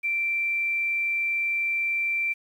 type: tone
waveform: sine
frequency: 2349 Hz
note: D7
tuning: in tune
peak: -23 dBFS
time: 0.03-2.34 s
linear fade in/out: 20 ms
effects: 9-bit